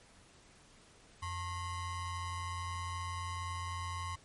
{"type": "ring-modulated tone", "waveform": "square", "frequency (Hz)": 493.9, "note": "B4", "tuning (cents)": 0, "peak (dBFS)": -35, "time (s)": [1.22, 4.16], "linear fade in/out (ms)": 10, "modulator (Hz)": 582, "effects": ["pink hiss -61 dBFS RMS until 4.24 s", "MP3 48 kbps"]}